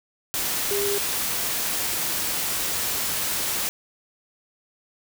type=tone in noise; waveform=sine; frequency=403.3 Hz; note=G4; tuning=49 cents sharp; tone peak=-24 dBFS; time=0.71-0.98 s; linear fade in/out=0 ms; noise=white; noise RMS=-26 dBFS; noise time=0.34-3.69 s; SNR=-1 dB; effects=none